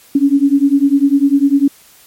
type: beating tone pair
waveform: sine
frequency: 275.1 / 285.1 Hz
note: C#4 / C#4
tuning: -13 / +49 cents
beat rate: 10 Hz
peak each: -11 dBFS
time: 0.15-1.68 s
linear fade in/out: 5 ms
effects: white hiss -45 dBFS RMS until 2.06 s + MP3 64 kbps